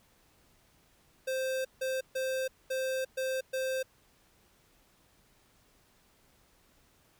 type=tone bursts at uneven times; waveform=square; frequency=523.3 Hz; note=C5; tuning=in tune; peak=-31 dBFS; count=6; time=1.27-1.65 / 1.81-2.01 / 2.15-2.48 / 2.7-3.05 / 3.17-3.41 / 3.53-3.83 s; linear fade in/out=10 ms; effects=pink hiss -66 dBFS RMS until 7.19 s